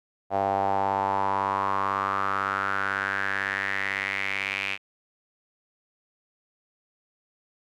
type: tone with band-pass filter sweep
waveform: sawtooth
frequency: 98 Hz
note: G2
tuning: in tune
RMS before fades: -27 dBFS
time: 0.3-4.78 s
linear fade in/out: 50 ms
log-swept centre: 720 to 2500 Hz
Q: 5.4
effects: none